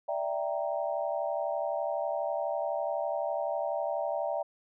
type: chord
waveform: sine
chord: E half-diminished seventh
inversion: third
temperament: equal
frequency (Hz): 587.3 / 659.3 / 784 / 932.3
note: D5 / E5 / G5 / Bb5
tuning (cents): 0 / 0 / 0 / 0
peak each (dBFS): -33 / -33 / -36 / -39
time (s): 0.08-4.43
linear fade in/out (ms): 10
effects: none

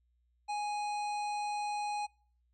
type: harmonic tone with a mistuned harmonic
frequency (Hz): 830.6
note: G#5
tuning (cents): 0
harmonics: 1 / 3 / 5 / 7 / 9 / 10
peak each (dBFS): -33 / -45 / -48 / -56 / -57 / -57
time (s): 0.48-2.07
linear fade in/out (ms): 20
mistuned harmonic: 10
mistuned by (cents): -20
effects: noise-tail reverb RT60 0.5 s tail -26 dB re dry + added 60 Hz sine -70 dBFS peak until 2.53 s

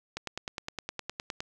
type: click train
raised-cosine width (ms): 0.2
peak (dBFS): -17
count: 13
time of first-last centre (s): 0.17-1.405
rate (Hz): 9.72
effects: none

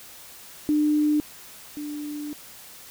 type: tone pair in turn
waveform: sine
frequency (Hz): 299.9 / 295.8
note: D4 / D4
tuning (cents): +36 / +13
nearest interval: unison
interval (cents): 23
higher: first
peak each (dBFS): -18 / -30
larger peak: first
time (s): 0.69-1.2 / 1.77-2.33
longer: second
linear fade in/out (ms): 0
effects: white hiss -45 dBFS RMS until 2.9 s

